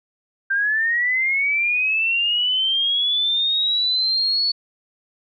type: linear sweep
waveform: sine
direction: up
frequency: 1568 to 4443 Hz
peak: -17 dBFS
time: 0.5-4.52 s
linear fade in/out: 10 ms
effects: none